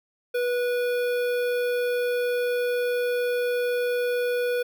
square tone with notch filter, 488.9 Hz, B4, 18 cents flat, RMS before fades -25 dBFS, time 0.34-4.63 s, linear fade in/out 10 ms, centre 7000 Hz, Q 0.59, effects none

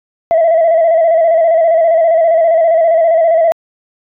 sine tone with vibrato, 659.3 Hz, E5, in tune, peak -5 dBFS, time 0.31-3.52 s, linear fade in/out 0 ms, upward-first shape square, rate 15 Hz, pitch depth 47 cents each way, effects tanh soft clip ceiling -4 dBFS

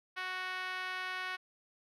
5% pulse tone with band-pass filter, 370 Hz, F#4, in tune, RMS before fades -39 dBFS, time 0.16-1.37 s, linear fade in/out 20 ms, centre 1500 Hz, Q 1.3, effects none

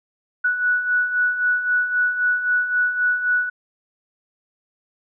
sine beating tone pair, 1472 / 1475.8 Hz, F#6 / F#6, -9 / -5 cents, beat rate 3.8 Hz, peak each -25 / -18 dBFS, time 0.44-3.5 s, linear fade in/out 10 ms, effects none

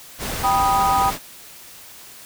pink noise, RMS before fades -27 dBFS, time 0.18-1.19 s, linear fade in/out 50 ms
sine chord, G augmented, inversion none, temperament equal with one note detuned, 784 / 983.2 / 1244.5 Hz, G5 / B5 / D#6, 0 / -8 / 0 cents, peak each -18 / -21 / -21 dBFS, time 0.43-1.11 s, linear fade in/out 20 ms
effects white hiss -42 dBFS RMS until 2.25 s

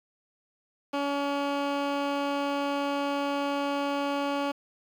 15% pulse tone with low-pass filter, 282.9 Hz, C#4, 35 cents sharp, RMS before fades -29 dBFS, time 0.93-4.52 s, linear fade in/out 10 ms, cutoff 3600 Hz, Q 0.73, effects 8-bit

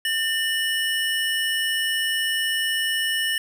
square tone pair together, 1800 / 2944 Hz, A6 / F#7, +39 / -9 cents, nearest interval major sixth, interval 852 cents, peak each -25 dBFS, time 0.05-3.38 s, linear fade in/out 2 ms, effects none

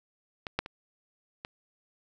clicks, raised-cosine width 0.3 ms, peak -19 / -11 / -24 / -21 dBFS, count 4, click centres 0.468 / 0.59 / 0.661 / 1.449 s, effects none

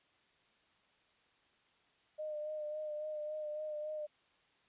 sine tone with vibrato, 608 Hz, D#5, 40 cents flat, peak -38 dBFS, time 2.18-4.07 s, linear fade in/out 20 ms, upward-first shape sine, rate 3.6 Hz, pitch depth 25 cents each way, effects white hiss -71 dBFS RMS until 4.68 s + resampled to 8000 Hz

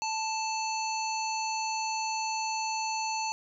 harmonic tone, 880 Hz, A5, in tune, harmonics 1 / 3 / 5 / 7 / 8, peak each -31 / -37 / -38 / -39 / -45 dBFS, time 0.02-3.32 s, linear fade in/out 0 ms, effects none

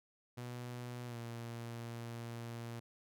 sawtooth tone with pitch glide, 122.2 to 117.15 Hz, B2 to A#2, -18 to +9 cents, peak -39 dBFS, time 0.37-2.8 s, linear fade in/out 10 ms, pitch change -73 cents, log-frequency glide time 1.06-1.17 s, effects none

